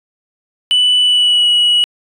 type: tone with pitch glide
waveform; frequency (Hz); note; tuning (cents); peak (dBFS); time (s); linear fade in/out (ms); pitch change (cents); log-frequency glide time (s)
sine; 2978 to 2925; F#7 to F#7; +11 to -21; -6; 0.71-1.84; 0; -32; 1.01-1.48
effects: tanh soft clip ceiling -7 dBFS